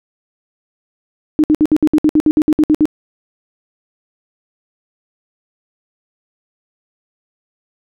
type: tone bursts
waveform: sine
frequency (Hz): 305.7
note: D#4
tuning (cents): -30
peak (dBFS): -7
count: 14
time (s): 1.39-2.855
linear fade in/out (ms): 0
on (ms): 48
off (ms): 61
effects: none